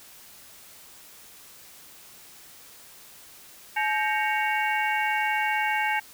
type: tone cluster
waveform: sine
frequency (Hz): 854 / 1579 / 1865 / 2226 / 2771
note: G#5 / G6 / A#6 / C#7 / F7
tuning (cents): +48 / +12 / 0 / +7 / -14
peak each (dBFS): -26 / -30 / -32 / -29 / -34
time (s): 3.76-6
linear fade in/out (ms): 10
effects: white hiss -49 dBFS RMS until 6.13 s